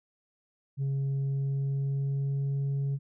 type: tone with pitch glide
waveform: sine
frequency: 137.2 to 138.79 Hz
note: C#3 to C#3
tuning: -17 to +2 cents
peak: -24 dBFS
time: 0.77-2.99 s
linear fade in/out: 50 ms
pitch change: +19 cents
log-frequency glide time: 1.2-2.57 s
effects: tanh soft clip ceiling -26 dBFS